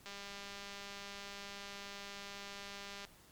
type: click train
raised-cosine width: 0.2 ms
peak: -30 dBFS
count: 599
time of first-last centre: 0.06-3.05 s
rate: 200 Hz
effects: pink hiss -62 dBFS RMS until 3.31 s + MP3 96 kbps